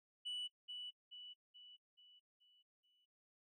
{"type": "tone with echo", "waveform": "sine", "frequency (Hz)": 2960, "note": "F#7", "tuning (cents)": 0, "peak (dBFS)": -39, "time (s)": [0.25, 0.48], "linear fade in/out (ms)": 20, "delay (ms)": 430, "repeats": 6, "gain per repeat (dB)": -6, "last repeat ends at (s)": 3.06, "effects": ["noise-tail reverb RT60 0.1 s tail -23 dB re dry", "tanh soft clip ceiling -40 dBFS"]}